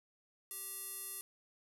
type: tone with band-pass filter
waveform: square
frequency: 390 Hz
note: G4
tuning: 9 cents flat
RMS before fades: -45 dBFS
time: 0.51-1.21 s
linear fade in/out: 0 ms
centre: 11000 Hz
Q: 4.2
effects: none